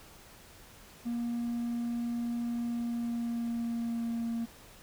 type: tone with pitch glide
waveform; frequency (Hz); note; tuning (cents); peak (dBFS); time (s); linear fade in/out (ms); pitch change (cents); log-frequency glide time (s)
triangle; 236.6 to 231.1; A#3 to A#3; +26 to -15; -28; 1.05-4.46; 20; -41; 2.65-4.35
effects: tanh soft clip ceiling -25 dBFS + pink hiss -54 dBFS RMS until 4.82 s